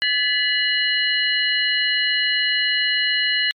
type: tone cluster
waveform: sine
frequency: 1715 / 1988 / 2919 / 4128 Hz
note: A6 / B6 / F#7 / C8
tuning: -45 / +11 / -24 / -24 cents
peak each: -23 / -23 / -21 / -24 dBFS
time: 0.02-3.51 s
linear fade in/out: 0 ms
effects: MP3 96 kbps